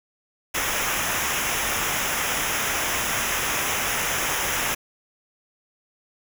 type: noise with comb filter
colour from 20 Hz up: pink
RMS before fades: -25 dBFS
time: 0.54-4.75 s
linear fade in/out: 10 ms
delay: 0.23 ms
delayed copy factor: -0.75
effects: none